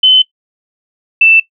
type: tone pair in turn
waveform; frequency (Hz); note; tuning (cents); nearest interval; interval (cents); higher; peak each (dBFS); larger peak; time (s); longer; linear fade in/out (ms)
sine; 3044 / 2659; F#7 / E7; +48 / +14; major second; 234; first; -3; neither; 0.03-0.22 / 1.21-1.4; neither; 5
effects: noise-tail reverb RT60 0.1 s tail -17 dB re dry